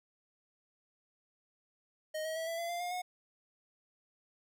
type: tone with pitch steps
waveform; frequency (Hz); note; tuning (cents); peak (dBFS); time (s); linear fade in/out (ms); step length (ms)
square; 622.3 / 636.1 / 650.2 / 664.7 / 679.4 / 694.5 / 709.9 / 725.7; D#5 / D#5 / E5 / E5 / F5 / F5 / F5 / F#5; 0 / +38 / -24 / +14 / -48 / -10 / +28 / -34; -36; 2.14-3.02; 10; 110
effects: none